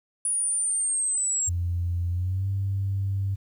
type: linear sweep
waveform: sine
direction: down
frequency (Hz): 9780 to 7500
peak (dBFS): -22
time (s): 0.25-1.49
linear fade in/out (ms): 2
type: tone with pitch glide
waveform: sine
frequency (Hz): 87.2 to 97.88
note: F2 to G2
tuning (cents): -2 to -2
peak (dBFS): -23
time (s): 1.47-3.36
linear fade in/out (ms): 20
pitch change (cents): +200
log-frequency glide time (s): 2.1-2.48
effects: tanh soft clip ceiling -18 dBFS + 10-bit